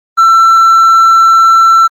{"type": "tone with hard clipping", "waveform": "triangle", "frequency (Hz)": 1341, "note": "E6", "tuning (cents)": 29, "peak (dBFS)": -3, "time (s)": [0.17, 1.88], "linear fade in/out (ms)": 20, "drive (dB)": 5, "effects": ["Opus 24 kbps"]}